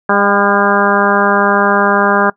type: harmonic tone with a mistuned harmonic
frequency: 202 Hz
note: G#3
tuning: 48 cents flat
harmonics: 1 / 2 / 3 / 4 / 5 / 6 / 7 / 8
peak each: -17 / -17 / -17 / -17 / -17 / -17 / -17 / -17 dBFS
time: 0.09-2.3 s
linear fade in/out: 5 ms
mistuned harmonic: 4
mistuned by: -28 cents
effects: noise-tail reverb RT60 0.1 s tail -21 dB re dry